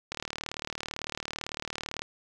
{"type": "click train", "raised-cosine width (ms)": 0.2, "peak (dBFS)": -16, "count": 73, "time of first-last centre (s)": [0.12, 2.02], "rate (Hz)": 37.9, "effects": []}